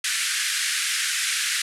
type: band-pass noise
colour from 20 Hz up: pink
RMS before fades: -25 dBFS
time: 0.04-1.62 s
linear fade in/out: 5 ms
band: 1500 to 11000 Hz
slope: 48 dB/octave
effects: none